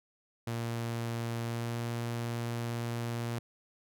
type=tone with pitch glide; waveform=sawtooth; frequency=116.54 to 117.76 Hz; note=A#2 to A#2; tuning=0 to +18 cents; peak=-29 dBFS; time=0.47-3.39 s; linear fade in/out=5 ms; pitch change=+18 cents; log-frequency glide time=1.44-1.75 s; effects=none